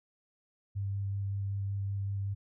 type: tone with vibrato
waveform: sine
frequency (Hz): 99.1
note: G2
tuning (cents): +19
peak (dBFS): -31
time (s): 0.75-2.35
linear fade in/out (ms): 20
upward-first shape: square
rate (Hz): 5.3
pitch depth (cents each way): 8
effects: none